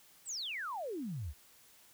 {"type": "exponential sweep", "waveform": "sine", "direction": "down", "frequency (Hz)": [8680, 62.3], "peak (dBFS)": -37, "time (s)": [0.25, 1.34], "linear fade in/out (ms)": 50, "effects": ["white hiss -62 dBFS RMS until 1.93 s"]}